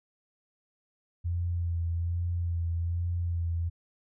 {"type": "tone with vibrato", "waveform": "sine", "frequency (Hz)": 85.6, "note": "F2", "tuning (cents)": -34, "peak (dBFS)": -27, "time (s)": [1.24, 3.7], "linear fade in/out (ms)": 20, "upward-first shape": "sine", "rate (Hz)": 1.2, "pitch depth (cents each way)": 28, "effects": []}